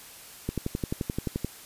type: click train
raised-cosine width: 3 ms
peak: -15 dBFS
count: 12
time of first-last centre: 0.49-1.447 s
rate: 11.5 Hz
effects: white hiss -47 dBFS RMS until 1.65 s + resampled to 32000 Hz